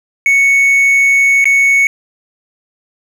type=tone with dropouts; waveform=triangle; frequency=2217 Hz; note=C#7; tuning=in tune; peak=-5 dBFS; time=0.26-1.87 s; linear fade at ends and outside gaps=1 ms; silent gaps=1.443-1.455 s; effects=none